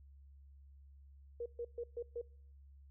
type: tone bursts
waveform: sine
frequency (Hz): 474.3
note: A#4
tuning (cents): +30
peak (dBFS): -38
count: 5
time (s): 1.4-2.215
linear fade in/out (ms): 5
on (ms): 59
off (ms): 130
effects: noise-tail reverb RT60 0.6 s tail -25 dB re dry + added 69 Hz sine -56 dBFS peak until 2.9 s